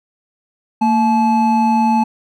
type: tone pair together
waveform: triangle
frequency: 227.9 / 862.7 Hz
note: A#3 / A5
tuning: -39 / -34 cents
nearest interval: octave + major seventh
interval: 2305 cents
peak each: -12 dBFS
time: 0.81-2.04 s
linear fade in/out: 10 ms
effects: none